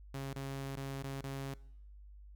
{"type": "tone with dropouts", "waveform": "sawtooth", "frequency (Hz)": 136.5, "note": "C#3", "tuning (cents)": -26, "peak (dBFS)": -35, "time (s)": [0.14, 1.54], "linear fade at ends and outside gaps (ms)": 5, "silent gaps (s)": [[0.334, 0.359], [0.759, 0.77], [1.026, 1.037], [1.211, 1.238]], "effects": ["noise-tail reverb RT60 0.8 s tail -22 dB re dry", "added 50 Hz sine -51 dBFS peak until 2.35 s"]}